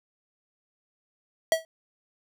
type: tone with exponential decay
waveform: square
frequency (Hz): 648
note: E5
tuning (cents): -30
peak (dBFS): -16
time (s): 1.52-1.65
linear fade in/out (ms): 1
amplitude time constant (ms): 28
effects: none